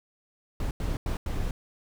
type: noise bursts at uneven times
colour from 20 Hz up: brown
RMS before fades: -29 dBFS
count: 4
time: 0.6-0.71 / 0.8-0.97 / 1.06-1.17 / 1.26-1.51 s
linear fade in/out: 2 ms
effects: none